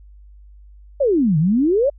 sine exponential two-way sweep, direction down then up, 598 to 146.2 to 598 Hz, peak -13 dBFS, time 1-1.9 s, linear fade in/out 10 ms, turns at 1.38 s, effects added 50 Hz sine -41 dBFS peak until 1.98 s

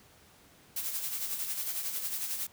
blue noise with tremolo, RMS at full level -33 dBFS, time 0.76-2.47 s, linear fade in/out 5 ms, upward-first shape sine, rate 11 Hz, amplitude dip 50%, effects pink hiss -59 dBFS RMS until 2.52 s + high-pass 60 Hz 12 dB/octave

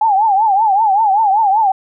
sine tone with vibrato, 830.6 Hz, G#5, in tune, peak -9 dBFS, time 0.01-1.72 s, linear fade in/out 5 ms, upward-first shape triangle, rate 5.2 Hz, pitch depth 180 cents each way, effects none

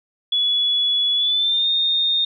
sine tone with pitch glide, 3401 to 3666 Hz, G#7 to A#7, +40 to -30 cents, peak -16 dBFS, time 0.32-2.25 s, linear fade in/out 5 ms, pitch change +130 cents, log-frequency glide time 1.15-1.68 s, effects none

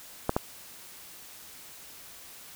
clicks, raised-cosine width 1 ms, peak -10 dBFS, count 2, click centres 0.294 / 0.365 s, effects white hiss -48 dBFS RMS until 2.55 s

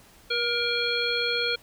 harmonic tone with a mistuned harmonic, 472.6 Hz, A#4, 24 cents sharp, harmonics 1 / 3 / 5 / 7 / 9, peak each -30 / -30 / -30 / -30 / -30 dBFS, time 0.3-1.56 s, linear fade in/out 10 ms, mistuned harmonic 1, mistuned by +18 cents, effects pink hiss -54 dBFS RMS until 1.62 s

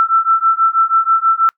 sine beating tone pair, 1331 / 1337.2 Hz, E6 / E6, +16 / +24 cents, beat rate 6.2 Hz, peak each -13 dBFS, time 0-1.49 s, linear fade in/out 0 ms, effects noise-tail reverb RT60 0.1 s tail -25 dB re dry

